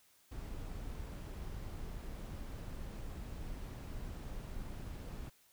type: noise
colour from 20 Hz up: brown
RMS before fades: -44 dBFS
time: 0.31-5.3 s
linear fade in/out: 10 ms
effects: white hiss -68 dBFS RMS until 5.52 s